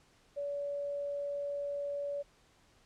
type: tone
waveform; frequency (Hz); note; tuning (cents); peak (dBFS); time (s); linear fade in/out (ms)
sine; 571; D5; -49; -34; 0.36-2.23; 20
effects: pink hiss -66 dBFS RMS until 2.85 s + low-pass 8000 Hz 12 dB/octave